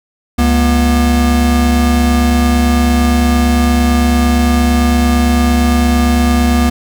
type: tone pair together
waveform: square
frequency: 70.39 / 240 Hz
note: C#2 / B3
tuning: +27 / -49 cents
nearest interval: octave + major sixth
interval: 2124 cents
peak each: -12 dBFS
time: 0.38-6.7 s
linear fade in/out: 10 ms
effects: none